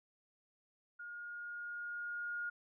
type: tone with level ramp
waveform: sine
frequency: 1427 Hz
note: F6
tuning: 37 cents sharp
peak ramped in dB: -45 to -37 dBFS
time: 0.99-2.5 s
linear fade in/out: 10 ms
effects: none